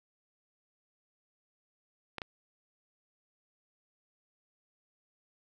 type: clicks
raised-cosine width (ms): 0.3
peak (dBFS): -21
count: 2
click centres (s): 2.183 / 2.218
effects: none